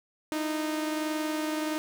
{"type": "tone pair together", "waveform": "sawtooth", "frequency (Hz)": [308, 329.4], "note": ["D#4", "E4"], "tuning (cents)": [-17, -1], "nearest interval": "minor second", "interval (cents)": 116, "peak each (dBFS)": [-25, -35], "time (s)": [0.32, 1.78], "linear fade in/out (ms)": 0, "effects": []}